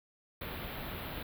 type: band-stop noise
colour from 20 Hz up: pink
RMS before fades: -41 dBFS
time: 0.41-1.23 s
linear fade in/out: 5 ms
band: 4000 to 12000 Hz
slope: 48 dB/octave
effects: none